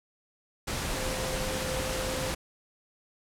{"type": "tone in noise", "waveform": "sine", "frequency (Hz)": 519, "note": "C5", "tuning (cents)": -14, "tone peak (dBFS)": -35, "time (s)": [0.96, 2.31], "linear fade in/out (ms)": 10, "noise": "pink", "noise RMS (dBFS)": -32, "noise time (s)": [0.67, 2.35], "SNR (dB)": -6, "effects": ["low-pass 11000 Hz 12 dB/octave"]}